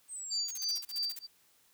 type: exponential sweep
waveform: sine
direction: down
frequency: 8430 to 5560 Hz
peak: -39 dBFS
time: 0.08-0.82 s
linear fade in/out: 50 ms
type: tone with tremolo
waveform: sine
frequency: 4659 Hz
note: D8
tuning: 15 cents flat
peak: -30 dBFS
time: 0.3-1.27 s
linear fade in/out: 20 ms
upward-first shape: sine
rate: 3.1 Hz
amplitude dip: 100%
type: noise bursts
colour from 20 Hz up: blue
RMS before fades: -43 dBFS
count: 11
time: 0.48-1.191 s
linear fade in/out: 5 ms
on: 31 ms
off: 37 ms
effects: white hiss -67 dBFS RMS until 1.73 s